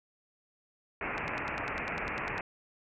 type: low-pass noise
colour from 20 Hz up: white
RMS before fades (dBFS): -36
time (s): 1.01-2.41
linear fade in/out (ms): 2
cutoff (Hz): 2600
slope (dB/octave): 96
type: click train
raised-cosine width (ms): 0.2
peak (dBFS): -23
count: 13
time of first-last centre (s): 1.18-2.38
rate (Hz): 10
effects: none